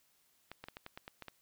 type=clicks; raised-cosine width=0.3 ms; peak=-29 dBFS; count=9; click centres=0.516 / 0.64 / 0.685 / 0.769 / 0.864 / 0.975 / 1.079 / 1.223 / 1.283 s; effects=white hiss -72 dBFS RMS until 1.41 s